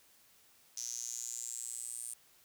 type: tone with high-pass filter sweep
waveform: sawtooth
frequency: 120 Hz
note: B2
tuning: 49 cents flat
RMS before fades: -42 dBFS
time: 0.77-2.14 s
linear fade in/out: 5 ms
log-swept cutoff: 6000 to 9000 Hz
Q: 8.5
effects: white hiss -65 dBFS RMS until 2.44 s